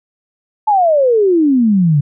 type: exponential sweep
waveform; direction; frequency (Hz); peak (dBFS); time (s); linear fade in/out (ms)
sine; down; 880 to 138.3; -8; 0.67-2.01; 10
effects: none